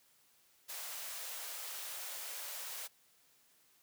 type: high-pass noise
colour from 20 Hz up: white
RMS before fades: -44 dBFS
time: 0.68-2.88 s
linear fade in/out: 20 ms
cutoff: 470 Hz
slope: 48 dB/octave
effects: white hiss -69 dBFS RMS until 3.82 s + high-pass 80 Hz 12 dB/octave